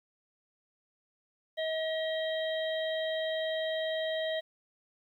harmonic tone, 637 Hz, D#5, 41 cents sharp, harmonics 1 / 3 / 5 / 6, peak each -31 / -39 / -41 / -42 dBFS, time 1.57-4.41 s, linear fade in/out 20 ms, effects 11-bit

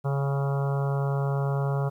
harmonic tone with a mistuned harmonic, 139.2 Hz, C#3, 8 cents sharp, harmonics 1 / 3 / 4 / 5 / 6 / 7 / 8 / 9 / 10, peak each -24 / -34 / -36 / -38 / -40 / -41 / -42 / -43 / -44 dBFS, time 0.04-1.9 s, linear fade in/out 20 ms, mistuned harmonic 6, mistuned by -22 cents, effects 10-bit

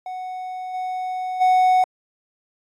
triangle tone with level steps, 740 Hz, F#5, in tune, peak -26 / -22 / -11 dBFS, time 0.06-1.84 s, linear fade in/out 2 ms, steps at 0.73 / 1.4 s, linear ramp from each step 20 ms, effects AAC 64 kbps

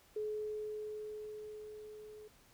sine tone with level ramp, 426.1 Hz, G#4, 44 cents sharp, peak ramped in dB -35 to -50 dBFS, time 0.16-2.28 s, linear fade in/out 5 ms, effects pink hiss -65 dBFS RMS until 2.53 s

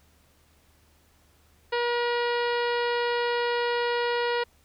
harmonic tone with a mistuned harmonic, 478.8 Hz, A#4, 46 cents sharp, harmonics 1 / 2 / 3 / 4 / 5 / 6 / 7 / 8 / 9 / 10, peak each -26 / -30 / -34 / -34 / -40 / -38 / -45 / -44 / -41 / -48 dBFS, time 1.72-4.44 s, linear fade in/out 10 ms, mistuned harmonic 10, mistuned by +55 cents, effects added 76 Hz sine -63 dBFS peak until 4.64 s + pink hiss -63 dBFS RMS until 4.64 s

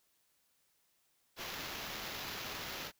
white noise with sample-and-hold, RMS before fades -43 dBFS, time 1.36-2.92 s, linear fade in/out 50 ms, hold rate 8820 Hz, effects white hiss -75 dBFS RMS until 2.99 s

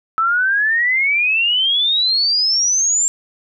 sine exponential sweep, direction up, 1300 to 7459 Hz, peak -13 dBFS, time 0.18-3.08 s, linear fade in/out 0 ms, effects none

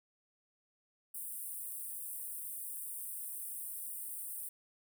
pink high-pass noise, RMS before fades -43 dBFS, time 1.14-4.49 s, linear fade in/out 5 ms, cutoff 8500 Hz, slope 96 dB/octave, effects none

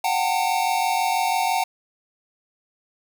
square tone cluster, 729 / 775 / 900 Hz, F#5 / G5 / A5, -26 / -20 / +39 cents, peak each -25 dBFS, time 0.04-1.64 s, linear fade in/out 5 ms, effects none

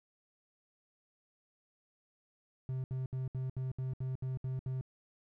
triangle tone bursts, 130 Hz, C3, 11 cents flat, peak -32 dBFS, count 10, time 2.69-4.811 s, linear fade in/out 0 ms, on 150 ms, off 69 ms, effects none

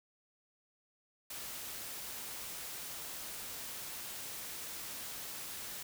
white noise, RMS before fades -44 dBFS, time 1.3-5.83 s, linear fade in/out 5 ms, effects none

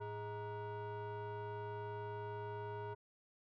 sine tone with frequency modulation, 415.3 Hz, G#4, in tune, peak -39 dBFS, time 0-2.95 s, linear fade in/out 20 ms, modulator 524 Hz, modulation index 1.3, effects tanh soft clip ceiling -41 dBFS

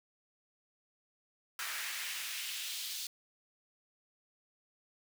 pink noise with high-pass filter sweep, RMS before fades -40 dBFS, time 1.59-3.07 s, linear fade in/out 2 ms, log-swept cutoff 1500 to 4000 Hz, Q 1.6, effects none

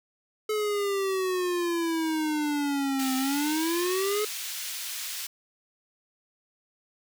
square exponential two-way sweep, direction down then up, 431.3 to 260.1 to 428.9 Hz, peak -26 dBFS, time 0.49-4.25 s, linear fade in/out 5 ms, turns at 3.16 s
pink high-pass noise, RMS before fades -35 dBFS, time 2.99-5.27 s, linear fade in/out 5 ms, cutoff 2800 Hz, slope 12 dB/octave
effects none

